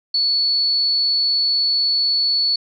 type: tone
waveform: sine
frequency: 4428 Hz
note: C#8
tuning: 3 cents flat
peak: -15 dBFS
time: 0.14-2.56 s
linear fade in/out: 5 ms
effects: none